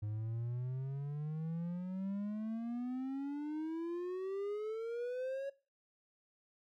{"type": "exponential sweep", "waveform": "triangle", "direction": "up", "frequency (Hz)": [103.83, 558], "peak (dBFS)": -35, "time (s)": [0.02, 5.5], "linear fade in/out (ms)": 10, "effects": ["noise-tail reverb RT60 0.3 s tail -18 dB re dry"]}